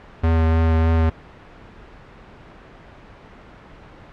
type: tone with vibrato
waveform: square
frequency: 81.3 Hz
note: E2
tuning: 23 cents flat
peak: -15 dBFS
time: 0.23-1.1 s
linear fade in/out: 10 ms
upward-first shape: triangle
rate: 3.3 Hz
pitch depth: 15 cents each way
effects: pink hiss -43 dBFS RMS until 4.12 s + low-pass 2000 Hz 12 dB/octave